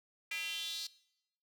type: tone with high-pass filter sweep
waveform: square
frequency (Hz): 183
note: F#3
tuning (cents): -19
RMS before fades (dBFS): -40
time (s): 0.31-0.87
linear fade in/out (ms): 5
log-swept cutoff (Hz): 2300 to 4400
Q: 5.3
effects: noise-tail reverb RT60 0.8 s tail -20 dB re dry